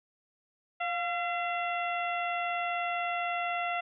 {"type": "harmonic tone with a mistuned harmonic", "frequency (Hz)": 681, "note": "F5", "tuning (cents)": -44, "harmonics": [1, 2, 3, 4, 5], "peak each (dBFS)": [-32, -36, -37, -38, -47], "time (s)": [0.8, 3.81], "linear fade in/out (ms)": 10, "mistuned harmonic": 1, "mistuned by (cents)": 55, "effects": []}